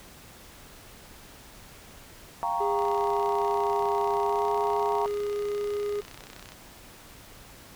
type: chord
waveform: sine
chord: G half-diminished seventh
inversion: third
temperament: equal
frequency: 698.5 / 784 / 932.3 / 1108.7 Hz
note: F5 / G5 / Bb5 / Db6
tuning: 0 / 0 / 0 / 0 cents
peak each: -32 / -33 / -28 / -34 dBFS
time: 2.43-5.06 s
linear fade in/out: 0 ms
type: tone with pitch glide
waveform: triangle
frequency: 406.6 to 411.8 Hz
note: G#4 to G#4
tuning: -37 to -15 cents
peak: -25 dBFS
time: 2.6-6.01 s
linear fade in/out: 10 ms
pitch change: +22 cents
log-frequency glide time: 4.24-4.45 s
type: click train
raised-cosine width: 0.2 ms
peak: -26 dBFS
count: 120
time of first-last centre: 2.79-6.52 s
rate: 31.9 Hz
effects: pink hiss -49 dBFS RMS until 7.75 s